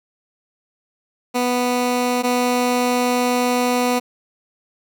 15% pulse tone pair in turn, 246.9 / 246.9 Hz, B3 / B3, 0 / 0 cents, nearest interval unison, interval 0 cents, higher neither, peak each -11 / -10 dBFS, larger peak second, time 1.34-2.23 / 2.23-4 s, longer second, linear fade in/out 20 ms, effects none

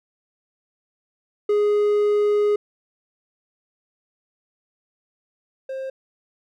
triangle tone pair in turn, 415.3 / 530.7 Hz, G#4 / C5, 0 / +24 cents, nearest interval major third, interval 424 cents, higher second, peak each -14 / -25 dBFS, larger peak first, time 1.49-2.56 / 5.69-5.9 s, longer first, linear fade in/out 5 ms, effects none

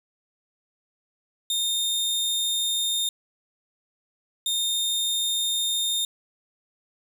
sawtooth tone pair in turn, 3653 / 3653 Hz, A#7 / A#7, -36 / -36 cents, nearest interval unison, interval 0 cents, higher neither, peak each -20 dBFS, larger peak neither, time 1.5-3.09 / 4.46-6.05 s, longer neither, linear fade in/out 2 ms, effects none

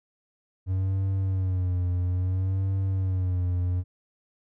triangle tone with vibrato, 92.8 Hz, F#2, 6 cents sharp, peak -21 dBFS, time 0.66-3.84 s, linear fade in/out 50 ms, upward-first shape sine, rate 0.6 Hz, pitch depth 67 cents each way, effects none

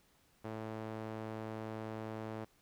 sawtooth tone with band-pass filter, 110 Hz, A2, in tune, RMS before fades -43 dBFS, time 0.44-2.45 s, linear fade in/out 10 ms, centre 570 Hz, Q 0.63, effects pink hiss -70 dBFS RMS until 2.61 s

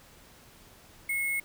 sine tone with sample-and-hold, 2174 Hz, C#7, 34 cents flat, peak -27 dBFS, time 1.09-1.4 s, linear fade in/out 5 ms, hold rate 11025 Hz, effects pink hiss -55 dBFS RMS until 1.44 s

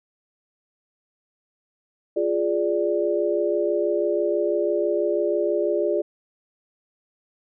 sine chord, D diminished, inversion first, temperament equal, 349.2 / 415.3 / 587.3 Hz, F4 / Ab4 / D5, 0 / 0 / 0 cents, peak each -24 dBFS, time 2.16-6.02 s, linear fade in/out 10 ms, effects none

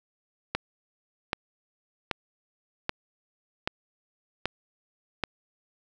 click train, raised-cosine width 0.3 ms, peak -10 dBFS, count 7, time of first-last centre 0.55-5.237 s, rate 1.28 Hz, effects none

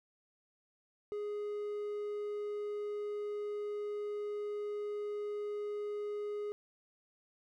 triangle tone, 415.3 Hz, G#4, in tune, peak -34 dBFS, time 1.12-6.52 s, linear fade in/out 0 ms, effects none

